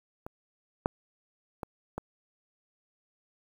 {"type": "clicks", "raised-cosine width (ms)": 1, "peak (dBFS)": [-25, -11, -21, -20], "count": 4, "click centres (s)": [0.265, 0.859, 1.632, 1.98], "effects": ["8-bit"]}